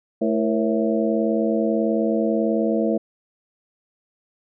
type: harmonic tone with a mistuned harmonic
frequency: 110 Hz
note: A2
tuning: in tune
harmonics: 2 / 3 / 4 / 5 / 6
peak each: -22 / -24 / -25 / -26 / -27 dBFS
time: 0.21-2.98 s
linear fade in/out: 10 ms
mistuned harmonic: 4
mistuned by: +120 cents
effects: none